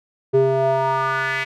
square tone with band-pass filter sweep, 133.4 Hz, C3, 34 cents sharp, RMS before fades -19 dBFS, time 0.33-1.45 s, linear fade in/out 20 ms, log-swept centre 390 to 2200 Hz, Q 3.6, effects none

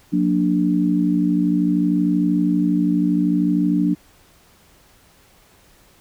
sine chord, Gb augmented, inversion none, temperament equal with one note detuned, 180.35 / 233.1 / 293.7 Hz, Gb3 / Bb3 / D4, -44 / 0 / 0 cents, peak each -19 / -23 / -18 dBFS, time 0.12-3.95 s, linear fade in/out 20 ms, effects pink hiss -53 dBFS RMS until 6 s

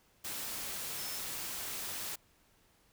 sine tone in noise, 5274 Hz, E8, in tune, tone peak -45 dBFS, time 0.98-1.19 s, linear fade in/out 10 ms, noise white, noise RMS -40 dBFS, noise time 0.24-2.16 s, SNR -8 dB, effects pink hiss -68 dBFS RMS until 2.92 s

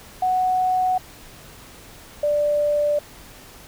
sine tone pair in turn, 740 / 588.9 Hz, F#5 / D5, 0 / +5 cents, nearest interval major third, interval 395 cents, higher first, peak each -17 dBFS, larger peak neither, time 0.22-0.98 / 2.23-2.99 s, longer neither, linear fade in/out 5 ms, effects pink hiss -44 dBFS RMS until 3.67 s

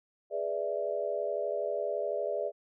sine chord, E dominant seventh, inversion first, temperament equal, 415.3 / 493.9 / 587.3 / 659.3 Hz, G#4 / B4 / D5 / E5, 0 / 0 / 0 / 0 cents, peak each -36 / -38 / -33 / -36 dBFS, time 0.3-2.52 s, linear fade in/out 50 ms, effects none

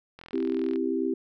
click train, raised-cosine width 0.3 ms, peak -28 dBFS, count 25, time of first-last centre 0.19-0.759 s, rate 42.2 Hz
sine chord, C major, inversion none, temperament equal, 261.6 / 329.6 / 392 Hz, C4 / E4 / G4, 0 / 0 / 0 cents, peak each -29 dBFS, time 0.33-1.14 s, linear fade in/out 5 ms
effects none

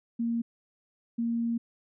sine tone pair in turn, 232.7 / 232.7 Hz, A#3 / A#3, -3 / -3 cents, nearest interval unison, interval 0 cents, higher neither, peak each -26 dBFS, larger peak neither, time 0.19-0.42 / 1.18-1.58 s, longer second, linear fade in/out 10 ms, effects none

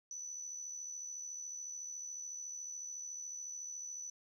sine tone with amplitude modulation, 5970 Hz, F#8, 15 cents sharp, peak -40 dBFS, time 0.11-4.1 s, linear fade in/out 2 ms, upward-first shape sine, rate 73.9 Hz, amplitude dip 50%, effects 12-bit

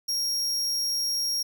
40% pulse tone, 5588 Hz, F8, in tune, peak -24 dBFS, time 0.08-1.43 s, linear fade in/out 10 ms, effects none

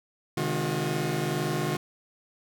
sawtooth tone cluster, 132 / 154 / 209.4 / 359.1 Hz, C3 / D#3 / G#3 / F4, +16 / -17 / +15 / +48 cents, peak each -29 / -26 / -32 / -27 dBFS, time 0.37-1.77 s, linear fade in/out 5 ms, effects none

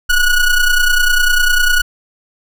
square ring-modulated tone, 736 Hz, F#5, 9 cents flat, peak -7 dBFS, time 0.09-1.82 s, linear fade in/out 10 ms, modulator 721 Hz, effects none

